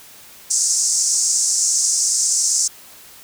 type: band-pass noise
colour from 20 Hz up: white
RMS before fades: -18 dBFS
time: 0.5-2.68 s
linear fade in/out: 10 ms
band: 5500 to 8300 Hz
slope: 48 dB/octave
effects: white hiss -43 dBFS RMS until 3.23 s